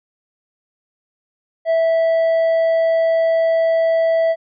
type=tone with hard clipping; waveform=sine; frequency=656 Hz; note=E5; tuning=9 cents flat; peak=-14 dBFS; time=1.65-4.36 s; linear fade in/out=50 ms; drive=3 dB; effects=resampled to 11025 Hz